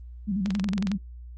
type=tone with vibrato; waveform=sine; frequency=196.6 Hz; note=G3; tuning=5 cents sharp; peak=-24 dBFS; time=0.27-0.98 s; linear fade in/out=20 ms; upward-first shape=square; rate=11 Hz; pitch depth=100 cents each way
type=click train; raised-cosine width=0.2 ms; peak=-16 dBFS; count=11; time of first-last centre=0.46-0.917 s; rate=21.9 Hz
effects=added 60 Hz sine -39 dBFS peak until 1.37 s + Opus 32 kbps